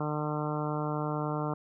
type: harmonic tone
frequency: 150.6 Hz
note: D3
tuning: 44 cents sharp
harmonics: 1 / 2 / 3 / 4 / 5 / 6 / 7 / 8 / 9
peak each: -33 / -36 / -38 / -39 / -40 / -41 / -41 / -42 / -43 dBFS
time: 0-1.54 s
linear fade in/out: 5 ms
effects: none

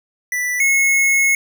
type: tone pair in turn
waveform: square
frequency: 1975.5 / 2179 Hz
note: B6 / C#7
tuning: 0 / -30 cents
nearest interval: major second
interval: 170 cents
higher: second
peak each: -19 / -13 dBFS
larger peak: second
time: 0.32-0.6 / 0.6-1.35 s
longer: second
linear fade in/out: 2 ms
effects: none

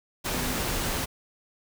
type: tone in noise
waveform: sine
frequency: 253 Hz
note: B3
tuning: 42 cents sharp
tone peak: -34 dBFS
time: 0.35-0.57 s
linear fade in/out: 20 ms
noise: pink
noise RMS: -29 dBFS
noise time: 0.24-1.06 s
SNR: -8 dB
effects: none

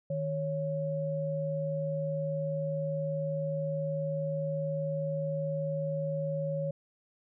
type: tone pair together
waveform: sine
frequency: 155.57 / 554.4 Hz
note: D#3 / C#5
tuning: 0 / 0 cents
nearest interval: octave + minor seventh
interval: 2200 cents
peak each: -33 / -32 dBFS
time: 0.1-6.71 s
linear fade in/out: 5 ms
effects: none

